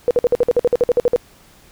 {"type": "tone bursts", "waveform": "sine", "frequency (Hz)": 485.6, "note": "B4", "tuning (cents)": -29, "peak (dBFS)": -10, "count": 14, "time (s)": [0.08, 1.161], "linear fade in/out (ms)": 0, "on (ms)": 28, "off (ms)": 53, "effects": ["pink hiss -49 dBFS RMS until 1.71 s"]}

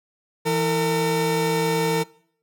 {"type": "tone pair together", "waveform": "30% pulse", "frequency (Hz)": [164.81, 455.2], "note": ["E3", "A#4"], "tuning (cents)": [0, -41], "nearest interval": "octave + tritone", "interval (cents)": 1759, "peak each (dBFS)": [-22, -18], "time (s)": [0.45, 2.04], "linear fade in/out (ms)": 20, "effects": ["noise-tail reverb RT60 0.6 s tail -22 dB re dry"]}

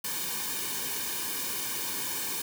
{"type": "noise with comb filter", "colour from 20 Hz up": "white", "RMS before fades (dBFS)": -33, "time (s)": [0.04, 2.42], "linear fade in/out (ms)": 5, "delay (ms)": 1.5, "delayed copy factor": -0.85, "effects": []}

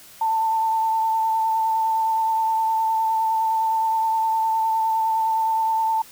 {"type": "tone with vibrato", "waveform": "sine", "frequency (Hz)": 890, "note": "A5", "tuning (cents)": 20, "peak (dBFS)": -18, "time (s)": [0.21, 6.02], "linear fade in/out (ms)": 5, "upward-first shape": "sine", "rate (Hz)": 9.7, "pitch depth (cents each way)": 16, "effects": ["white hiss -46 dBFS RMS until 6.11 s"]}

